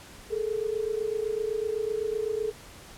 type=tone pair together; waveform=sine; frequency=422 / 449.9 Hz; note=G#4 / A4; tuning=+28 / +39 cents; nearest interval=minor second; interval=111 cents; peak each=-29 / -30 dBFS; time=0.3-2.52 s; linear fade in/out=20 ms; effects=pink hiss -48 dBFS RMS until 2.97 s + low-pass 12000 Hz 12 dB/octave